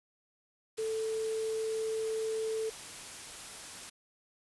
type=tone in noise; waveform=sine; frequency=441.7 Hz; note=A4; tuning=7 cents sharp; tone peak=-31 dBFS; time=0.78-2.7 s; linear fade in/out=10 ms; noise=white; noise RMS=-45 dBFS; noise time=0.77-3.9 s; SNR=+11 dB; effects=resampled to 24000 Hz